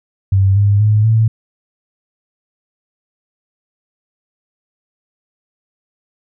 sine tone with pitch steps, 96.9 / 101.54 / 106.41 / 111.5 Hz, G2 / G#2 / G#2 / A2, -20 / -39 / +43 / +23 cents, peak -8 dBFS, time 0.32-1.28 s, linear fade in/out 5 ms, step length 240 ms, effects none

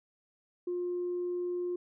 sine tone, 354.9 Hz, F4, 28 cents sharp, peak -30 dBFS, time 0.67-1.76 s, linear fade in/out 5 ms, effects tanh soft clip ceiling -27 dBFS

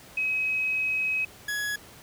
sine / 40% pulse tone pair in turn, 2544 / 1680 Hz, D#7 / G#6, +38 / +19 cents, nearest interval perfect fifth, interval 719 cents, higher first, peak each -24 / -27 dBFS, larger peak first, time 0.17-1.25 / 1.48-1.76 s, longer first, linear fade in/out 5 ms, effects pink hiss -49 dBFS RMS until 2.02 s + high-pass 60 Hz 12 dB/octave

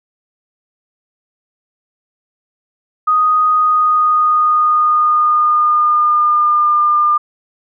sine tone with pitch glide, 1244.5 to 1202.1 Hz, D#6 to D6, 0 to +40 cents, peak -9 dBFS, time 3.07-7.18 s, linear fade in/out 10 ms, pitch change -60 cents, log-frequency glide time 3.5-6.78 s, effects none

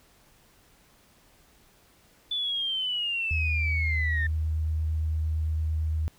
sine linear sweep, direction down, 3494 to 1790 Hz, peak -26 dBFS, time 2.31-4.27 s, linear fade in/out 5 ms
sine tone with vibrato, 78.6 Hz, D#2, 18 cents sharp, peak -24 dBFS, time 3.31-6.08 s, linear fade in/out 0 ms, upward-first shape sine, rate 8.8 Hz, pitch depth 9 cents each way
effects tanh soft clip ceiling -17 dBFS + pink hiss -60 dBFS RMS until 6.18 s

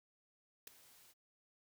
white noise with ADSR envelope, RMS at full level -45 dBFS, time 0.67-1.14 s, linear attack 4 ms, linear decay 7 ms, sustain -19 dB, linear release 34 ms, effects none

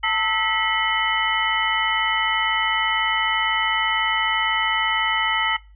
sine tone cluster, 893 / 1306 / 1946 / 2138 / 3003 Hz, A5 / E6 / B6 / C7 / F#7, +25 / -17 / -26 / +37 / +25 cents, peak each -25 dBFS, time 0.03-5.57 s, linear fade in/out 10 ms, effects noise-tail reverb RT60 0.3 s tail -19 dB re dry + added 50 Hz sine -45 dBFS peak until 5.75 s

